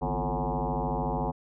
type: tone with frequency modulation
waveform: sine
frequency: 343.2 Hz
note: F4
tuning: 30 cents flat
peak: -26 dBFS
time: 0.01-1.32 s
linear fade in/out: 20 ms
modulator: 100 Hz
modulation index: 6
effects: none